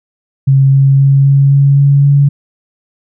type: tone with pitch steps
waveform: sine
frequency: 135.8 / 136.74 / 137.7 / 138.65 / 139.62 / 140.59 / 141.57 Hz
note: C#3 / C#3 / C#3 / C#3 / C#3 / C#3 / C#3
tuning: -35 / -23 / -11 / +1 / +13 / +25 / +37 cents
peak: -4 dBFS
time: 0.47-2.29 s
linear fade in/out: 10 ms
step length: 260 ms
effects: none